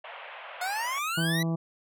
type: band-pass noise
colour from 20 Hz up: pink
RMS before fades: -43 dBFS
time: 0.04-0.99 s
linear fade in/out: 5 ms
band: 550 to 3100 Hz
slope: 48 dB/octave
type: exponential sweep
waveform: 25% pulse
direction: up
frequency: 710 to 2000 Hz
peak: -25 dBFS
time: 0.61-1.43 s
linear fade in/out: 5 ms
type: harmonic tone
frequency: 164.81 Hz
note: E3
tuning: in tune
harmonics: 1 / 2 / 3 / 4 / 5 / 6 / 7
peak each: -26 / -34 / -42 / -40 / -45 / -48 / -47 dBFS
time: 1.17-1.56 s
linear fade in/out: 10 ms
effects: none